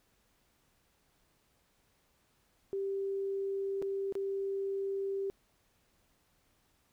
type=tone with dropouts; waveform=sine; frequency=392 Hz; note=G4; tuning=in tune; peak=-32 dBFS; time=2.73-5.3 s; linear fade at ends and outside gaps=0 ms; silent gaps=3.818-3.824 / 4.124-4.153 s; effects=pink hiss -72 dBFS RMS until 6.92 s